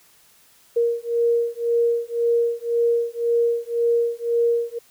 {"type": "beating tone pair", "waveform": "sine", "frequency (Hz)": [468.3, 470.2], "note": ["A#4", "A#4"], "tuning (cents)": [8, 15], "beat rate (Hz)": 1.9, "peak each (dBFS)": -21, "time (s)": [0.76, 4.79], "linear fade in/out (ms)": 10, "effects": ["white hiss -55 dBFS RMS until 4.9 s"]}